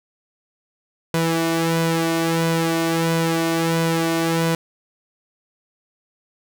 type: tone with flanger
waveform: sawtooth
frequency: 164.81 Hz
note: E3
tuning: in tune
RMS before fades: -20 dBFS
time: 1.14-4.55 s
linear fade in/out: 2 ms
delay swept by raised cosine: 2 to 2.75 ms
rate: 1.5 Hz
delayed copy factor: +0.75
effects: none